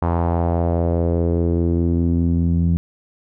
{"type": "tone with low-pass filter sweep", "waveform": "sawtooth", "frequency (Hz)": 84.9, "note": "F2", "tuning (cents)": -48, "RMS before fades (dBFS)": -18, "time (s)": [0.02, 2.77], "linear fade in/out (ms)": 0, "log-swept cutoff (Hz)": [990, 180], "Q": 2.6, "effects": []}